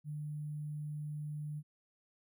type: tone with sample-and-hold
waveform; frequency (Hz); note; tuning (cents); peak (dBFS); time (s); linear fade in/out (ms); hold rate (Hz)
sine; 150; D3; +37; -38; 0.04-1.63; 50; 11025
effects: none